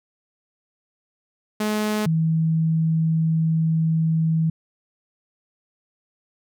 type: tone pair in turn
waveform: sawtooth / sine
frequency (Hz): 212.6 / 161.17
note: G#3 / E3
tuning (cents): +41 / -39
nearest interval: perfect fourth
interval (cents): 480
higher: first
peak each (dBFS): -17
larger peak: neither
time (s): 1.6-2.06 / 2.06-4.5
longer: second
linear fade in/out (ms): 5
effects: none